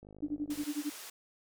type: click train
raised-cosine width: 2 ms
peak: -39 dBFS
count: 32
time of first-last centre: 0.03-0.634 s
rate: 51.3 Hz
type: tone with tremolo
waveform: sine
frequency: 295.3 Hz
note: D4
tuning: 10 cents sharp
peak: -30 dBFS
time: 0.22-0.9 s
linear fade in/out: 10 ms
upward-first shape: sine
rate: 11 Hz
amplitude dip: 100%
type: band-pass noise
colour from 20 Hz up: white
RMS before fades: -47 dBFS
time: 0.5-1.1 s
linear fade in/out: 5 ms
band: 380 to 12000 Hz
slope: 12 dB/octave
effects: none